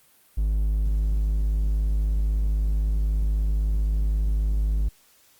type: tone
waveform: triangle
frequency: 51.91 Hz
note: G#1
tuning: in tune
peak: -18 dBFS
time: 0.37-4.89 s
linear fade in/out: 10 ms
effects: white hiss -58 dBFS RMS until 5.39 s + Opus 32 kbps